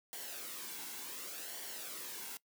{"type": "noise with flanger", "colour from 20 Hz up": "white", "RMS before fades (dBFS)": -45, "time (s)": [0.13, 2.37], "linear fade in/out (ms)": 0, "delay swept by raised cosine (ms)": [0.78, 1.67], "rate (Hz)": 0.68, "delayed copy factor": -0.55, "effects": ["noise-tail reverb RT60 0.1 s tail -21 dB re dry", "high-pass 200 Hz 12 dB/octave"]}